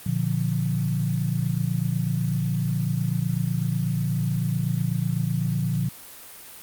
sine chord, Bb major, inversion none, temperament equal with one note detuned, 118.44 / 146.83 / 174.61 Hz, Bb2 / D3 / F3, +28 / 0 / 0 cents, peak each -26 dBFS, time 0.06-5.89 s, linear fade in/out 5 ms, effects white hiss -43 dBFS RMS until 6.62 s + Opus 32 kbps

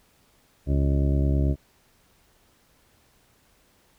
harmonic tone, 69.3 Hz, C#2, in tune, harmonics 1 / 2 / 3 / 4 / 5 / 6 / 8 / 9, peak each -21 / -25 / -34 / -30 / -34 / -39 / -41 / -38 dBFS, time 0.66-1.56 s, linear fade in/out 50 ms, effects pink hiss -62 dBFS RMS until 3.98 s

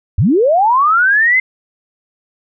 sine linear sweep, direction up, 66.9 to 2093 Hz, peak -8 dBFS, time 0.18-1.4 s, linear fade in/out 5 ms, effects none

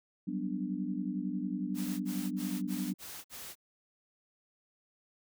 sine chord, G major seventh, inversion third, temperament equal, 185 / 196 / 246.9 / 293.7 Hz, F#3 / G3 / B3 / D4, 0 / 0 / 0 / 0 cents, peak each -38 dBFS, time 0.27-2.94 s, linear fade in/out 10 ms
white noise bursts, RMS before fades -45 dBFS, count 6, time 1.74-3.555 s, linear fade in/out 50 ms, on 260 ms, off 51 ms
effects none

